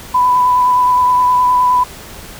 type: tone with vibrato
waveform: sine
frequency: 996 Hz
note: B5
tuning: 14 cents sharp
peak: -8 dBFS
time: 0.14-1.84 s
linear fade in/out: 10 ms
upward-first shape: sine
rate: 9.6 Hz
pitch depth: 14 cents each way
effects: pink hiss -33 dBFS RMS until 2.39 s